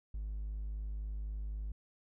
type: tone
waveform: triangle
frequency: 51.91 Hz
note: G#1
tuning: in tune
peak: -34 dBFS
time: 0.14-1.72 s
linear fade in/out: 5 ms
effects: tanh soft clip ceiling -31 dBFS